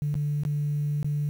sine tone with dropouts, 146.83 Hz, D3, in tune, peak -23 dBFS, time 0.02-1.29 s, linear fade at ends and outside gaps 0 ms, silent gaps 0.142-0.153 / 0.435-0.451 / 1.029-1.045 s, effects tanh soft clip ceiling -20 dBFS + 9-bit

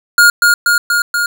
square tone with echo, 1425 Hz, F6, 34 cents sharp, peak -5 dBFS, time 0.18-0.3 s, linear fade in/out 2 ms, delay 240 ms, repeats 4, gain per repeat -2 dB, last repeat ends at 1.26 s, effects none

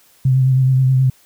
sine tone with vibrato, 130.81 Hz, C3, in tune, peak -10 dBFS, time 0.25-1.1 s, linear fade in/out 5 ms, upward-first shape sine, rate 9.4 Hz, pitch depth 29 cents each way, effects white hiss -52 dBFS RMS until 1.25 s

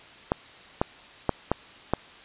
clicks, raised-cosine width 1 ms, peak -7 dBFS, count 5, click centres 0.319 / 0.815 / 1.293 / 1.516 / 1.936 s, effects white hiss -48 dBFS RMS until 2.24 s + resampled to 8000 Hz

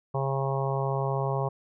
harmonic tone, 136 Hz, C#3, 33 cents flat, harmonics 1 / 3 / 4 / 5 / 6 / 7 / 8, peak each -28 / -33 / -34 / -35 / -36 / -36 / -37 dBFS, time 0.14-1.49 s, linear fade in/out 10 ms, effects none

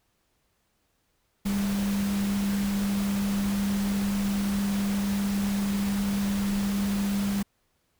sine tone in noise, 200 Hz, G3, 35 cents sharp, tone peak -24 dBFS, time 1.45-7.43 s, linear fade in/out 10 ms, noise pink, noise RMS -36 dBFS, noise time 1.45-7.43 s, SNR +9 dB, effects pink hiss -72 dBFS RMS until 7.99 s

